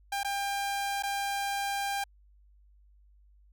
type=tone with dropouts; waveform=sawtooth; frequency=798 Hz; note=G5; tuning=31 cents sharp; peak=-26 dBFS; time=0.12-2.04 s; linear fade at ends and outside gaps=5 ms; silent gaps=0.233-0.246 / 1.025-1.034 s; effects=added 50 Hz sine -57 dBFS peak until 3.52 s